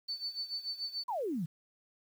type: tone with tremolo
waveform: sine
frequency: 4508 Hz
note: C#8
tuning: 28 cents sharp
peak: -33 dBFS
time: 0.08-1.04 s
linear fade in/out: 10 ms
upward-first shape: sine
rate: 6.9 Hz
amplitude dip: 80%
type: exponential sweep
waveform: sine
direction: down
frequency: 1046.5 to 146.5 Hz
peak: -32 dBFS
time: 1.08-1.46 s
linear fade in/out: 10 ms
effects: 10-bit